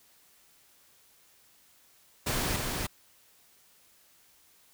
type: noise with echo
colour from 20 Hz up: pink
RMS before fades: -30 dBFS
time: 2.26-2.57 s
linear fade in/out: 10 ms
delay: 300 ms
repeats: 1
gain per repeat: -3 dB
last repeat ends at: 2.87 s
effects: white hiss -62 dBFS RMS until 4.73 s